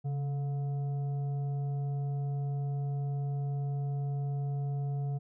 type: tone with frequency modulation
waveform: sine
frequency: 139.1 Hz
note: C#3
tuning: 6 cents sharp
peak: -30 dBFS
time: 0.04-5.19 s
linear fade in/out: 20 ms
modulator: 574 Hz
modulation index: 0.25
effects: none